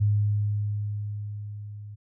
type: tone with level ramp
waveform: sine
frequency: 103.83 Hz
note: G#2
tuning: in tune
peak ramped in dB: -18 to -38 dBFS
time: 0-1.96 s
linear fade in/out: 20 ms
effects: none